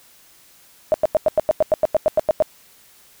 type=tone bursts; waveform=sine; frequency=622.3 Hz; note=D#5; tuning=in tune; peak=-11 dBFS; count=14; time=0.92-2.423 s; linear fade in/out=0 ms; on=21 ms; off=93 ms; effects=white hiss -51 dBFS RMS until 3.2 s